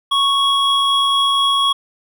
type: tone pair together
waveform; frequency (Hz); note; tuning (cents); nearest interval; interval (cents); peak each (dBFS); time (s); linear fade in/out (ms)
triangle; 1108.7 / 3322; C#6 / G#7; 0 / 0; octave + perfect fifth; 1900; -14; 0.11-1.73; 10
effects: none